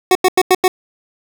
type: tone bursts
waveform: 25% pulse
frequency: 369.9 Hz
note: F#4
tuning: in tune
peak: -4 dBFS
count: 5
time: 0.11-0.68 s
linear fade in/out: 2 ms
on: 42 ms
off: 90 ms
effects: none